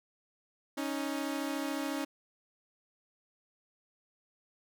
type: tone pair together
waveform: sawtooth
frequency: 277.2 / 311.1 Hz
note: C#4 / D#4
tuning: 0 / 0 cents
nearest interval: major second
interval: 200 cents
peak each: -31 / -33 dBFS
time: 0.77-2.05 s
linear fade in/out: 10 ms
effects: none